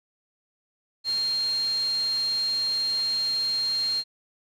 sine tone in noise, 4200 Hz, C8, 6 cents sharp, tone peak -23 dBFS, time 1.04-4.04 s, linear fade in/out 50 ms, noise white, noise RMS -39 dBFS, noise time 1.04-4.04 s, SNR +13 dB, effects low-pass 8000 Hz 12 dB/octave

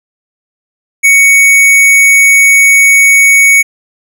square tone, 2230 Hz, C#7, 10 cents sharp, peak -3 dBFS, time 1.03-3.63 s, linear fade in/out 20 ms, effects none

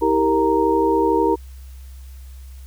sine tone cluster, 322.4 / 395.4 / 466.7 / 930 Hz, E4 / G4 / A#4 / A#5, -38 / +15 / +2 / -4 cents, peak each -20 dBFS, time 0.01-1.36 s, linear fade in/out 20 ms, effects added 65 Hz sine -35 dBFS peak until 2.66 s + white hiss -53 dBFS RMS until 2.66 s

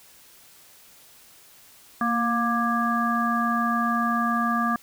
harmonic tone with a mistuned harmonic, 236.5 Hz, A#3, 25 cents sharp, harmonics 1 / 3 / 5 / 7, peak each -25 / -30 / -24 / -30 dBFS, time 2.01-4.76 s, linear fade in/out 2 ms, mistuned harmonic 1, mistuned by -35 cents, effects white hiss -52 dBFS RMS until 4.82 s

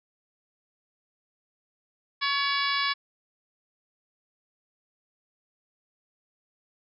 harmonic tone with a mistuned harmonic, 567 Hz, C#5, 39 cents sharp, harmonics 2 / 3 / 4 / 5 / 6 / 7 / 8 / 9, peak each -29 / -31 / -31 / -37 / -33 / -34 / -36 / -35 dBFS, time 2.21-2.94 s, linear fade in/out 20 ms, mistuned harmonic 2, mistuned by -31 cents, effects none

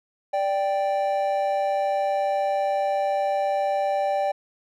triangle tone pair together, 586.3 / 784 Hz, D5 / G5, -3 / 0 cents, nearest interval perfect fourth, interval 503 cents, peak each -22 dBFS, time 0.33-4.32 s, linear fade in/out 10 ms, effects none

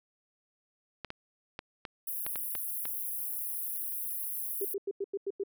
clicks, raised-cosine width 0.3 ms, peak -22 dBFS, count 8, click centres 1.047 / 1.104 / 1.591 / 1.852 / 2.265 / 2.358 / 2.552 / 2.854 s
white high-pass noise, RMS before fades -36 dBFS, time 2.07-4.74 s, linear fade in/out 5 ms, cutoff 9900 Hz, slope 96 dB/octave
sine tone bursts, 396.5 Hz, G4, 20 cents sharp, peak -30 dBFS, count 7, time 4.61-5.436 s, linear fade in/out 5 ms, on 40 ms, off 91 ms
effects none

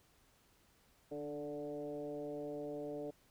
sine tone with frequency modulation, 440 Hz, A4, in tune, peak -40 dBFS, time 1.11-3.11 s, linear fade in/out 10 ms, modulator 145 Hz, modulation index 1.3, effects pink hiss -70 dBFS RMS until 3.3 s

